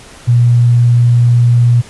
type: tone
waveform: sine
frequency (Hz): 120.1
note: B2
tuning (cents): -48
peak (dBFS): -5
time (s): 0.27-1.82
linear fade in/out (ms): 20
effects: pink hiss -36 dBFS RMS until 1.89 s + resampled to 24000 Hz